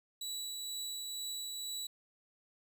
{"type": "tone with tremolo", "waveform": "25% pulse", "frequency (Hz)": 3931, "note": "B7", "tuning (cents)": -9, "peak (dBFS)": -34, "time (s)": [0.21, 1.87], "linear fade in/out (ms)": 5, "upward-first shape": "triangle", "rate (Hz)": 2.1, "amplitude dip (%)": 25, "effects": []}